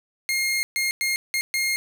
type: tone bursts at uneven times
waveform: sawtooth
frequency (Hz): 2134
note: C7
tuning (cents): +34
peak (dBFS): -18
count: 5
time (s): 0.29-0.63 / 0.76-0.91 / 1.01-1.16 / 1.34-1.41 / 1.54-1.76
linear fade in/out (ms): 0
effects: none